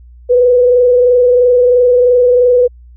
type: tone with frequency modulation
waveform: sine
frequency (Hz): 493.9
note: B4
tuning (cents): 0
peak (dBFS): -5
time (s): 0.29-2.68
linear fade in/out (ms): 20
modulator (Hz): 23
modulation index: 0.45
effects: added 60 Hz sine -35 dBFS peak until 2.96 s